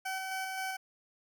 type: tone with tremolo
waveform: 20% pulse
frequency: 761 Hz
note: F#5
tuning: 48 cents sharp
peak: -29 dBFS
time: 0.05-0.77 s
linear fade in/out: 10 ms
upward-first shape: square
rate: 3.8 Hz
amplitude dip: 25%
effects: none